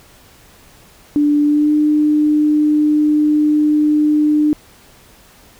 sine tone with pitch glide, 293.7 to 300.9 Hz, D4 to D4, 0 to +42 cents, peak -10 dBFS, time 1.16-4.53 s, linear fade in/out 0 ms, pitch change +42 cents, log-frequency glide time 1.44-1.73 s, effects pink hiss -46 dBFS RMS until 5.59 s

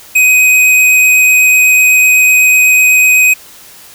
square tone with vibrato, 2512 Hz, D#7, 16 cents sharp, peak -5 dBFS, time 0.15-3.34 s, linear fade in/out 10 ms, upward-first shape triangle, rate 8 Hz, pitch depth 9 cents each way, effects white hiss -36 dBFS RMS until 3.94 s

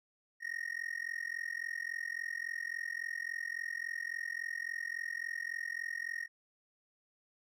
triangle tone with amplitude modulation, 1865 Hz, A#6, in tune, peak -31 dBFS, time 0.4-6.28 s, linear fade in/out 50 ms, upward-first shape sine, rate 43.6 Hz, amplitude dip 100%, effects none

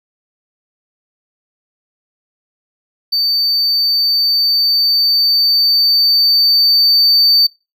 triangle tone with level ramp, 4580 Hz, D8, 44 cents flat, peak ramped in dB -11 to -6 dBFS, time 3.12-7.47 s, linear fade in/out 10 ms, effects noise-tail reverb RT60 0.3 s tail -25 dB re dry

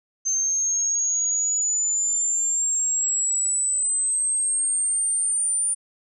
sine exponential sweep, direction up, 6272 to 9260 Hz, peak -20 dBFS, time 0.25-5.75 s, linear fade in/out 20 ms, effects none

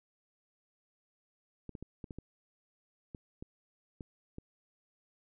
clicks, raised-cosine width 3 ms, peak -30 dBFS, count 10, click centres 1.693 / 1.752 / 1.826 / 2.042 / 2.108 / 2.186 / 3.148 / 3.425 / 4.008 / 4.384 s, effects none

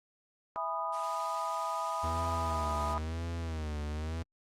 sine chord, E major seventh, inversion none, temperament just, 659.3 / 824.1 / 988.9 / 1236.1 Hz, E5 / G#5 / B5 / D#6, 0 / -14 / +2 / -12 cents, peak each -39 / -40 / -36 / -36 dBFS, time 0.56-2.98 s, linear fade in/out 0 ms
white high-pass noise, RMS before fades -47 dBFS, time 0.92-2.95 s, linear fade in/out 20 ms, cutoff 1600 Hz, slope 48 dB/octave
45% pulse tone with vibrato, 79.3 Hz, D#2, 33 cents sharp, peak -34 dBFS, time 2.03-4.23 s, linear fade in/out 10 ms, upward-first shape sine, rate 0.98 Hz, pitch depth 110 cents each way
effects low-pass 8000 Hz 12 dB/octave + Opus 32 kbps

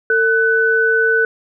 sine tone pair together, 450.2 / 1499 Hz, A4 / F#6, +40 / +22 cents, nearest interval octave + major sixth, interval 2082 cents, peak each -16 / -13 dBFS, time 0.1-1.25 s, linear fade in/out 2 ms, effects none

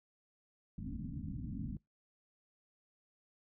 white low-pass noise, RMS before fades -42 dBFS, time 0.78-1.77 s, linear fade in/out 2 ms, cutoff 280 Hz, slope 96 dB/octave, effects noise-tail reverb RT60 0.2 s tail -25 dB re dry

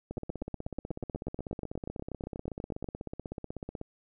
two click trains, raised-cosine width 2 ms, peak -24 / -22 dBFS, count 61 / 23, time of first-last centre 0.11-3.814 / 0.18-2.843 s, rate 16.2 / 8.26 Hz, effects none

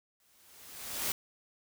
white noise with exponential growth, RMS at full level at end -31 dBFS, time 0.2-1.12 s, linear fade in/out 2 ms, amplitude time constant 200 ms, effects none

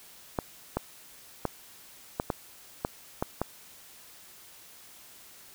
clicks, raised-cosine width 1 ms, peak -13 dBFS, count 8, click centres 0.388 / 0.77 / 1.453 / 2.199 / 2.302 / 2.849 / 3.225 / 3.416 s, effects white hiss -52 dBFS RMS until 5.54 s

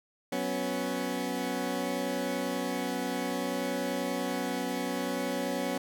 20% pulse chord, F# suspended fourth, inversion none, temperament equal, 185 / 246.9 / 277.2 Hz, F#3 / B3 / C#4, 0 / 0 / 0 cents, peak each -32 / -29 / -29 dBFS, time 0.32-5.78 s, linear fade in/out 5 ms, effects none

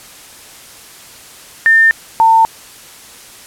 sine tone pair in turn, 1800 / 900 Hz, A6 / A5, +39 / +39 cents, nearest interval octave, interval 1200 cents, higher first, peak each -5 dBFS, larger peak neither, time 1.66-1.91 / 2.2-2.45 s, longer neither, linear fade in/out 0 ms, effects white hiss -37 dBFS RMS until 3.46 s + low-pass 12000 Hz 12 dB/octave

